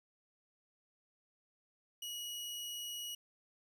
sawtooth tone, 2909 Hz, F#7, 30 cents flat, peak -38 dBFS, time 2.02-3.15 s, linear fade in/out 5 ms, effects 12-bit

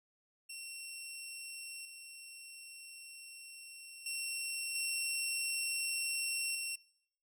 15% pulse tone with level steps, 2723 Hz, F7, 44 cents flat, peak -37 / -42 / -30 / -27 / -30 dBFS, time 0.49-6.76 s, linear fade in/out 10 ms, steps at 1.85 / 4.06 / 4.75 / 6.55 s, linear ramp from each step 2 ms, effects noise-tail reverb RT60 0.7 s tail -21 dB re dry

